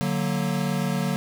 square chord, D augmented, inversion none, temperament equal, 146.83 / 185 / 233.1 Hz, D3 / F#3 / A#3, 0 / 0 / 0 cents, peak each -28 / -27 / -30 dBFS, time 0.01-1.16 s, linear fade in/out 0 ms, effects none

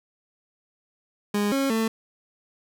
30% pulse tone with pitch steps, 205.7 / 273 / 223.4 Hz, G#3 / C#4 / A3, -16 / -26 / +27 cents, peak -19 dBFS, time 1.34-1.88 s, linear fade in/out 5 ms, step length 180 ms, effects none

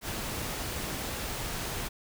pink noise with ADSR envelope, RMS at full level -33 dBFS, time 0.01-1.89 s, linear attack 80 ms, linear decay 7 ms, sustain -2 dB, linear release 19 ms, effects none

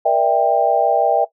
sine chord, E half-diminished seventh, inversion second, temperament just, 474.7 / 593.3 / 659.3 / 791.1 Hz, Bb4 / D5 / E5 / G5, +31 / +18 / 0 / +16 cents, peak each -21 / -19 / -16 / -16 dBFS, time 0.05-1.25 s, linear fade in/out 10 ms, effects noise-tail reverb RT60 0.1 s tail -17 dB re dry

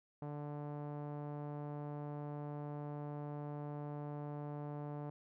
sawtooth tone with low-pass filter, 146.83 Hz, D3, in tune, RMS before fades -44 dBFS, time 0.22-5.1 s, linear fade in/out 2 ms, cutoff 850 Hz, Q 1.4, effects none

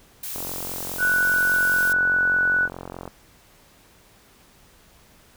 blue noise, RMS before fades -32 dBFS, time 0.23-1.93 s, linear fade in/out 5 ms
click train, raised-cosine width 1 ms, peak -20 dBFS, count 123, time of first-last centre 0.36-3.077 s, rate 44.9 Hz
sine tone, 1480 Hz, F#6, in tune, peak -17 dBFS, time 0.98-2.69 s, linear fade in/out 50 ms
effects pink hiss -54 dBFS RMS until 5.36 s

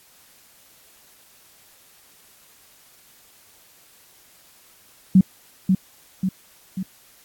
sine tone with echo, 188.1 Hz, F#3, 29 cents sharp, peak -8 dBFS, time 5.15-5.21 s, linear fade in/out 5 ms, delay 540 ms, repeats 3, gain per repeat -5 dB, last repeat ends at 6.83 s, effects white hiss -53 dBFS RMS until 7.24 s + AAC 64 kbps

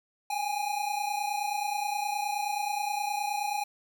square tone pair together, 803 / 832.5 Hz, G5 / G#5, +41 / +4 cents, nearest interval minor second, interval 63 cents, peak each -33 / -32 dBFS, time 0.3-3.64 s, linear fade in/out 5 ms, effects none

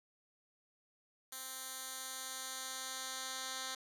10% pulse tone with band-pass filter sweep, 261.6 Hz, C4, in tune, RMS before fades -44 dBFS, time 1.32-3.75 s, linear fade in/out 5 ms, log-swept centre 11000 to 5300 Hz, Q 0.83, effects none

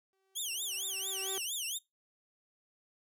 sawtooth tone with exponential growth, 384.3 Hz, G4, 34 cents flat, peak -34 dBFS, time 0.13-1.38 s, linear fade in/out 0 ms, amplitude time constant 270 ms
15% pulse tone with vibrato, 3136 Hz, G7, in tune, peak -28 dBFS, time 0.35-1.79 s, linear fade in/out 20 ms, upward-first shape triangle, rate 4.4 Hz, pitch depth 300 cents each way
effects noise-tail reverb RT60 0.2 s tail -24 dB re dry

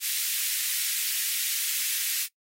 white high-pass noise, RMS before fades -28 dBFS, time 0-2.28 s, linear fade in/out 50 ms, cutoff 1900 Hz, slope 24 dB/octave, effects noise-tail reverb RT60 0.1 s tail -20 dB re dry + AAC 48 kbps

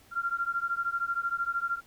sine beating tone pair, 1377 / 1390 Hz, F6 / F6, -25 / -9 cents, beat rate 13 Hz, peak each -31 dBFS, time 0.11-1.81 s, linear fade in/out 50 ms, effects pink hiss -59 dBFS RMS until 1.86 s

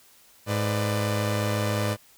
sawtooth tone cluster, 105.8 / 501 / 595 Hz, G#2 / B4 / D5, +33 / +25 / +22 cents, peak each -21 / -29 / -27 dBFS, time 0.46-1.97 s, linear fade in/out 50 ms, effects white hiss -56 dBFS RMS until 2.17 s

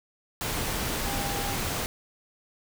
sine tone in noise, 800 Hz, G5, 35 cents sharp, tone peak -35 dBFS, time 1.06-1.55 s, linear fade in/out 0 ms, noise pink, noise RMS -30 dBFS, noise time 0.41-1.86 s, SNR -8 dB, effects none

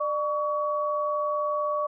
sine tone pair together, 598 / 1128.9 Hz, D5 / C#6, +31 / +31 cents, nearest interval major seventh, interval 1100 cents, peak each -27 dBFS, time 0-1.87 s, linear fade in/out 10 ms, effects none

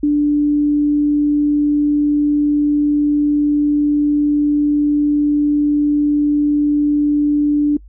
sine tone, 293.7 Hz, D4, in tune, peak -11 dBFS, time 0.03-7.77 s, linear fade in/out 5 ms, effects noise-tail reverb RT60 0.1 s tail -24 dB re dry + added 50 Hz sine -37 dBFS peak until 7.88 s

